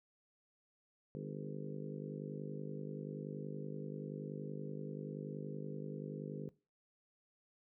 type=harmonic tone with a mistuned harmonic; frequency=50.5 Hz; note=G#1; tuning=48 cents flat; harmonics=3 / 4 / 5 / 6 / 7 / 8 / 9 / 10; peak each=-45 / -49 / -51 / -53 / -54 / -51 / -52 / -54 dBFS; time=1.15-6.49 s; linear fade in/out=0 ms; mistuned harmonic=9; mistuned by=-18 cents; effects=noise-tail reverb RT60 0.3 s tail -19 dB re dry